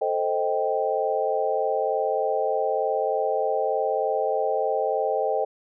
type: chord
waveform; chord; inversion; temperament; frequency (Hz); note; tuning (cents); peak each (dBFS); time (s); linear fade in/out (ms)
sine; A half-diminished seventh; none; equal; 440 / 523.3 / 622.3 / 784; A4 / C5 / Eb5 / G5; 0 / 0 / 0 / 0; -27; 0.01-5.45; 10
effects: none